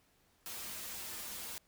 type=noise with comb filter; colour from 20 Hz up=white; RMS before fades=-44 dBFS; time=0.46-1.58 s; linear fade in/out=0 ms; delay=7.1 ms; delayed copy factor=-0.75; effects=pink hiss -71 dBFS RMS until 1.67 s